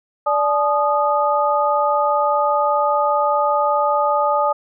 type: tone cluster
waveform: sine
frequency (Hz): 584 / 859 / 1234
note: D5 / A5 / D#6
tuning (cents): -10 / -42 / -15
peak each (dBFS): -19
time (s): 0.26-4.53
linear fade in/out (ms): 10
effects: none